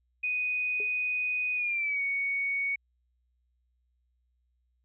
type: tone with pitch glide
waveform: sine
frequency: 2489 to 2230 Hz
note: D#7 to C#7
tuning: 0 to +10 cents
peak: -27 dBFS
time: 0.23-2.76 s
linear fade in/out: 10 ms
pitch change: -190 cents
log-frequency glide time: 1.55-2.02 s
type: tone with exponential decay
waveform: sine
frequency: 415.3 Hz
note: G#4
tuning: in tune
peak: -36 dBFS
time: 0.8-0.92 s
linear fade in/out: 1 ms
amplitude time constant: 24 ms
effects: added 61 Hz sine -70 dBFS peak until 4.84 s